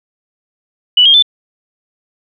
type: tone with pitch steps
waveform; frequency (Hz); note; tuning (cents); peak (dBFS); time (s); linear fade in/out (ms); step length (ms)
sine; 2960 / 3228 / 3520; F#7 / G#7 / A7; 0 / -50 / 0; -4; 0.97-1.225; 5; 85
effects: none